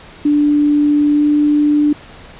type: tone with pitch glide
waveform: sine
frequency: 293.7 to 295.6 Hz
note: D4 to D4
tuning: 0 to +11 cents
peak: -9 dBFS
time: 0.25-1.93 s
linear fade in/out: 5 ms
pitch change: +11 cents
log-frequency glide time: 1.14-1.22 s
effects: pink hiss -38 dBFS RMS until 2.39 s + resampled to 8000 Hz